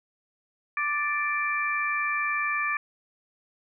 harmonic tone, 587.3 Hz, D5, in tune, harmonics 2 / 3 / 4, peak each -29 / -29 / -29 dBFS, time 0.77-2.77 s, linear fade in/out 2 ms, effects none

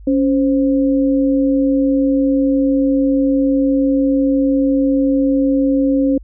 sine tone pair together, 277.2 / 523.3 Hz, C#4 / C5, 0 / 0 cents, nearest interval major seventh, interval 1100 cents, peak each -12 / -19 dBFS, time 0.07-6.18 s, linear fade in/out 5 ms, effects added 50 Hz sine -34 dBFS peak until 6.23 s

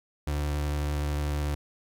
35% pulse tone with vibrato, 73.42 Hz, D2, in tune, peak -25 dBFS, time 0.27-1.55 s, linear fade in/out 5 ms, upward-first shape square, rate 11 Hz, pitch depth 9 cents each way, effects 11-bit

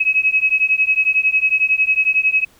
sine beating tone pair, 2552 / 2563 Hz, D#7 / E7, +43 / -49 cents, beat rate 11 Hz, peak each -16 dBFS, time 0-2.45 s, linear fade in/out 10 ms, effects pink hiss -52 dBFS RMS until 2.59 s

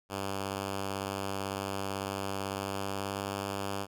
5% pulse tone with pitch glide, 98 to 99.02 Hz, G2 to G2, 0 to +18 cents, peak -22 dBFS, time 0.09-3.87 s, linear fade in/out 50 ms, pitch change +18 cents, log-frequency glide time 2.56-3.17 s, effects none

